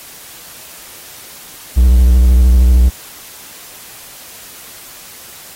triangle tone with vibrato, 61.74 Hz, B1, in tune, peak -3 dBFS, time 1.76-2.9 s, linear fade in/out 20 ms, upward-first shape sine, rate 13 Hz, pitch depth 71 cents each way, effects white hiss -35 dBFS RMS until 5.55 s + AAC 48 kbps

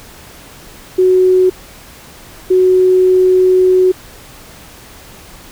sine tone pair in turn, 370 / 370 Hz, F#4 / F#4, 0 / 0 cents, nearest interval unison, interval 0 cents, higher neither, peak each -6 dBFS, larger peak neither, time 0.98-1.5 / 2.5-3.92 s, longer second, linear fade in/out 10 ms, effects pink hiss -37 dBFS RMS until 5.51 s

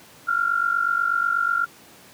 sine tone pair together, 1366.8 / 1415 Hz, F6 / F6, -38 / +22 cents, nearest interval minor second, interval 60 cents, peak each -22 dBFS, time 0.27-1.66 s, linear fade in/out 20 ms, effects pink hiss -48 dBFS RMS until 2.13 s + high-pass 150 Hz 12 dB/octave

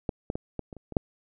clicks, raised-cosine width 2 ms, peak -14 / -16 / -18 / -18 / -27 / -30 / -25 / -8 dBFS, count 8, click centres 0.092 / 0.301 / 0.355 / 0.593 / 0.728 / 0.767 / 0.923 / 0.968 s, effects none

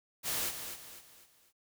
white noise with echo, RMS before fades -34 dBFS, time 0.23-0.53 s, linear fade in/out 50 ms, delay 250 ms, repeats 4, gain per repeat -8 dB, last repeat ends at 1.53 s, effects none

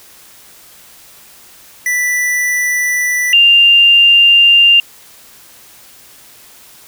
square / sine tone pair in turn, 1975.5 / 2794 Hz, B6 / F7, 0 / 0 cents, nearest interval tritone, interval 600 cents, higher second, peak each -13 / -4 dBFS, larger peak second, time 1.86-3.33 / 3.33-4.8 s, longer neither, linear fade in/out 2 ms, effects white hiss -41 dBFS RMS until 6.87 s

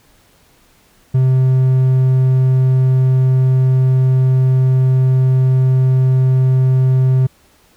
triangle tone, 130 Hz, C3, 11 cents flat, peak -7 dBFS, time 1.14-7.27 s, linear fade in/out 10 ms, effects pink hiss -52 dBFS RMS until 7.76 s

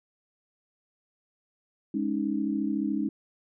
sine chord, Ab suspended fourth, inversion none, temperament equal, 207.7 / 277.2 / 311.1 Hz, Ab3 / Db4 / Eb4, 0 / 0 / 0 cents, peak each -30 dBFS, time 1.94-3.09 s, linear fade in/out 5 ms, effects none

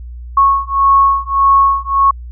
sine beating tone pair, 1100 / 1101.7 Hz, C#6 / C#6, -14 / -11 cents, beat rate 1.7 Hz, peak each -11 dBFS, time 0.37-2.11 s, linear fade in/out 5 ms, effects added 60 Hz sine -26 dBFS peak until 2.31 s

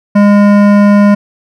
sine tone with hard clipping, 204.2 Hz, G#3, 29 cents flat, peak -5 dBFS, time 0.15-1.15 s, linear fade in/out 10 ms, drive 15 dB, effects none

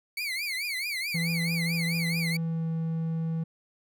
30% pulse tone with vibrato, 2217 Hz, C#7, in tune, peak -27 dBFS, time 0.17-2.37 s, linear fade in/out 5 ms, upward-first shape triangle, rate 4.6 Hz, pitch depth 200 cents each way
triangle tone with pitch glide, 166.7 to 162.89 Hz, E3 to E3, +20 to -20 cents, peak -25 dBFS, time 1.14-3.44 s, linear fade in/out 10 ms, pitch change -40 cents, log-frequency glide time 2.03-2.67 s
effects none

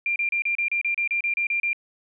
sine tone bursts, 2384 Hz, D7, 25 cents sharp, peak -21 dBFS, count 13, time 0.06-1.731 s, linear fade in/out 2 ms, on 99 ms, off 32 ms, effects none

